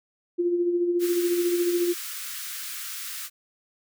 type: tone with tremolo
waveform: sine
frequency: 349.2 Hz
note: F4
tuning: in tune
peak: -19 dBFS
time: 0.38-1.94 s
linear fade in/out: 20 ms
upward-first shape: sine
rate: 14 Hz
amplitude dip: 45%
type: high-pass noise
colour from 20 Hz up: white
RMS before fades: -35 dBFS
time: 0.99-3.3 s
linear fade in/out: 50 ms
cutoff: 1200 Hz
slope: 48 dB/octave
effects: none